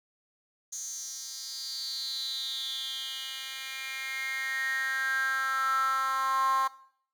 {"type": "tone with high-pass filter sweep", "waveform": "10% pulse", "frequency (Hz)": 266, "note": "C4", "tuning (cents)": 29, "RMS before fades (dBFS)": -32, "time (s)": [0.72, 6.68], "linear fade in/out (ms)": 10, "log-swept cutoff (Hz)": [6400, 1000], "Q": 8, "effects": ["noise-tail reverb RT60 0.6 s tail -19 dB re dry"]}